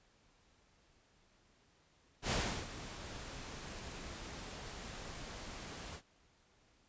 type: noise with ADSR envelope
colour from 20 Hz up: pink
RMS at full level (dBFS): -33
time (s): 2.22-6.02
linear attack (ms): 85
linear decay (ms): 350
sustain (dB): -14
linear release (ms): 76
effects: pink hiss -70 dBFS RMS until 6.88 s + resampled to 16000 Hz